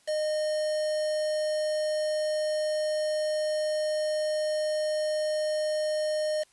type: tone with quantisation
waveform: triangle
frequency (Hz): 613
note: D#5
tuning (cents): -26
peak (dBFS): -24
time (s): 0.07-6.44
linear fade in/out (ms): 20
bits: 6
effects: white hiss -63 dBFS RMS until 6.52 s + resampled to 24000 Hz